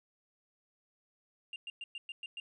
sine tone bursts, 2794 Hz, F7, in tune, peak -38 dBFS, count 7, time 1.53-2.4 s, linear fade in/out 2 ms, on 30 ms, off 110 ms, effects tanh soft clip ceiling -37 dBFS

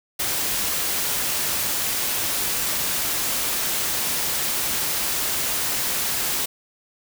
white noise, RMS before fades -24 dBFS, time 0.19-6.46 s, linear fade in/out 10 ms, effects none

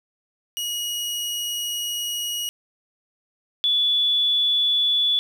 sawtooth / sine tone pair in turn, 2898 / 3440 Hz, F#7 / A7, -37 / -40 cents, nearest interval minor third, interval 297 cents, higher second, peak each -22 / -17 dBFS, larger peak second, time 0.57-2.49 / 3.64-5.19 s, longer first, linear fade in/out 0 ms, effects 8-bit

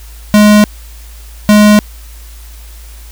square tone pair in turn, 209.5 / 209.5 Hz, G#3 / G#3, +15 / +15 cents, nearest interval unison, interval 0 cents, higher neither, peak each -3 dBFS, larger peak neither, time 0.34-0.64 / 1.49-1.79 s, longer neither, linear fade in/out 0 ms, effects added 55 Hz sine -29 dBFS peak until 3.11 s + white hiss -39 dBFS RMS until 3.11 s

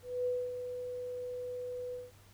sine tone with ADSR envelope, 495.9 Hz, B4, 7 cents sharp, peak -29 dBFS, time 0.02-2.12 s, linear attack 240 ms, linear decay 250 ms, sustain -8 dB, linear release 190 ms, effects added 99 Hz sine -59 dBFS peak until 2.33 s + pink hiss -62 dBFS RMS until 2.33 s

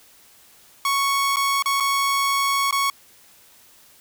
sawtooth tone with dropouts, 1108.7 Hz, C#6, in tune, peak -15 dBFS, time 0.85-2.9 s, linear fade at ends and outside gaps 2 ms, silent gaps 1.36-1.368 / 1.624-1.658 / 1.801-1.805 / 2.71-2.725 s, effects white hiss -52 dBFS RMS until 4 s

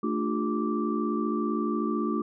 sine tone cluster, 221.8 / 296.2 / 352 / 404.5 / 1169 Hz, A3 / D4 / F4 / G#4 / D6, +14 / +15 / +14 / -46 / -8 cents, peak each -29 / -31 / -31 / -37 / -34 dBFS, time 0.03-2.22 s, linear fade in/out 5 ms, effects none

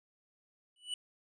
square tone with exponential growth, 2960 Hz, F#7, in tune, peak -32 dBFS, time 0.76-0.94 s, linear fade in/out 2 ms, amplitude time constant 37 ms, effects resampled to 22050 Hz

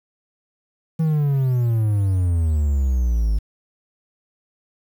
triangle exponential sweep, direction down, 163.6 to 51.4 Hz, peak -14 dBFS, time 0.99-3.39 s, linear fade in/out 10 ms, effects 8-bit

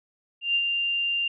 sine tone with ADSR envelope, 2789 Hz, F7, 3 cents flat, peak -19 dBFS, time 0.41-1.28 s, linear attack 140 ms, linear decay 61 ms, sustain -4 dB, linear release 4 ms, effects none

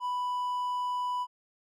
triangle tone, 990 Hz, B5, 4 cents sharp, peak -27 dBFS, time 0-1.27 s, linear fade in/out 50 ms, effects none

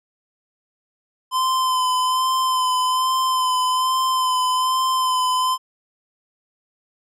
square tone with vibrato, 1026 Hz, C6, 34 cents flat, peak -18 dBFS, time 1.31-5.58 s, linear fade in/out 50 ms, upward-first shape sine, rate 1.2 Hz, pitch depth 21 cents each way, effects low-pass 12000 Hz 12 dB/octave

